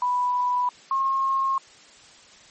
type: tone pair in turn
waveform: sine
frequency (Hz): 987.8 / 1076.8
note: B5 / C6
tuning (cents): 0 / +49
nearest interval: minor second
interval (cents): 149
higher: second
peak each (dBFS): -20 / -20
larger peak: neither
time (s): 0.02-0.69 / 0.91-1.58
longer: neither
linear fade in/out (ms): 2
effects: white hiss -50 dBFS RMS until 2.5 s + MP3 32 kbps